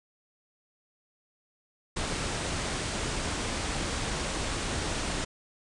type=low-pass noise; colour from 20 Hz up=pink; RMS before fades=-32 dBFS; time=1.96-5.25 s; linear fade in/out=10 ms; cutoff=9500 Hz; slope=96 dB/octave; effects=none